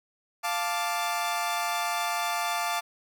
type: chord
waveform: sawtooth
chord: D minor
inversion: first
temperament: equal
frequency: 698.5 / 880 / 1174.7 Hz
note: F5 / A5 / D6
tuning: 0 / 0 / 0 cents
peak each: -27 / -28 / -28 dBFS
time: 0.43-2.81 s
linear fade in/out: 20 ms
effects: none

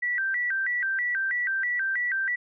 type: tone with vibrato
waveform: sine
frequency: 1749 Hz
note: A6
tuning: 11 cents flat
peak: -24 dBFS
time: 0.02-2.36 s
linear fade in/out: 10 ms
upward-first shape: square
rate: 3.1 Hz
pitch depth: 190 cents each way
effects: none

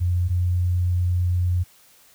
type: tone pair in turn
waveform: sine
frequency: 88.7 / 89.11 Hz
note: F2 / F2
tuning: +27 / +35 cents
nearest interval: unison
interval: 8 cents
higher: second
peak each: -18 / -18 dBFS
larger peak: neither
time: 0-0.29 / 0.29-1.64 s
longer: second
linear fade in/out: 20 ms
effects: white hiss -54 dBFS RMS until 2.14 s

